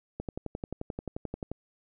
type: click train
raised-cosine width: 2 ms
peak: -21 dBFS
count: 16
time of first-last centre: 0.2-1.516 s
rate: 11.4 Hz
effects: none